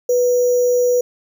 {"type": "tone with sample-and-hold", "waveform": "sine", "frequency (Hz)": 491.8, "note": "B4", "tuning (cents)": -7, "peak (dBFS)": -12, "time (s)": [0.09, 1.01], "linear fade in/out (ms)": 5, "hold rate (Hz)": 6300, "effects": []}